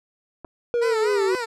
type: clicks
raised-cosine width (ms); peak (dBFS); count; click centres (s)
1; -26; 2; 0.446 / 0.449
type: linear sweep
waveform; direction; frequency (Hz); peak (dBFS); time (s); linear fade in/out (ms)
triangle; down; 481.8 to 370; -17; 0.74-1.35; 0
type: tone with vibrato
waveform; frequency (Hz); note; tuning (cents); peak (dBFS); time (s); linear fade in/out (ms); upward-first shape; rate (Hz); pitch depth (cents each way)
15% pulse; 470; A#4; +14; -19; 0.81-1.46; 20; sine; 4.1; 130
effects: low-pass 8000 Hz 12 dB/octave